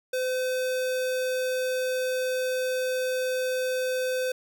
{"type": "tone", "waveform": "square", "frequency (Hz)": 511, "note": "C5", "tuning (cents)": -41, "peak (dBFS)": -26, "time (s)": [0.13, 4.32], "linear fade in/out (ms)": 5, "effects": []}